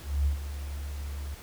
sine tone with ADSR envelope, 71 Hz, C#2, 42 cents sharp, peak -21 dBFS, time 0.02-1.35 s, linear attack 240 ms, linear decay 110 ms, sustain -12 dB, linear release 9 ms, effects pink hiss -48 dBFS RMS until 1.42 s

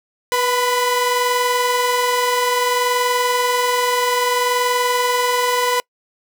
sawtooth tone pair together, 489.9 / 1000.4 Hz, B4 / B5, -14 / +22 cents, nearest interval octave, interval 1236 cents, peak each -15 dBFS, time 0.32-5.8 s, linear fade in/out 0 ms, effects noise-tail reverb RT60 0.1 s tail -26 dB re dry

